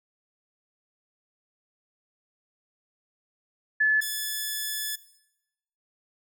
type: tone pair in turn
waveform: sine / 5% pulse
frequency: 1727 / 1727 Hz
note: A6 / A6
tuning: -33 / -33 cents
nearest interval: unison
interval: 0 cents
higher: neither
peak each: -18 dBFS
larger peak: neither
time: 3.8-4.01 / 4.01-4.96 s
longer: second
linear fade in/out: 10 ms
effects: noise-tail reverb RT60 0.9 s tail -18 dB re dry